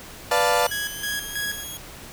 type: chord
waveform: 30% pulse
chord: B half-diminished seventh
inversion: none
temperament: equal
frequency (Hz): 493.9 / 587.3 / 698.5 / 880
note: B4 / D5 / F5 / A5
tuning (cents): 0 / 0 / 0 / 0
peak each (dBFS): -21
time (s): 0.31-0.67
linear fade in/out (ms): 5
type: tone with pitch glide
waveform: 10% pulse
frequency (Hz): 2960 to 3303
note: F#7 to G#7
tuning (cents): 0 to -10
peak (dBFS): -26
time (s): 0.59-1.77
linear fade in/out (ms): 0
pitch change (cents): +190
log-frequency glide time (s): 0.75-1.42
type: tone with tremolo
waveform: sawtooth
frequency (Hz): 1661.2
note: G#6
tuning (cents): 0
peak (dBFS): -22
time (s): 0.71-1.64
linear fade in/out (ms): 5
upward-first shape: square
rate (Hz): 3.1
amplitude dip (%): 75
effects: pink hiss -41 dBFS RMS until 2.12 s